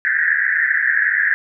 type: band-pass noise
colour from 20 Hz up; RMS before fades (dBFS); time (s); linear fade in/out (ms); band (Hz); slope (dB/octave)
pink; -17; 0.05-1.34; 0; 1600 to 1900; 96
effects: none